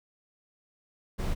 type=noise; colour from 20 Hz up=brown; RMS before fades=-29 dBFS; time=1.18-1.35 s; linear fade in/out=20 ms; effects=none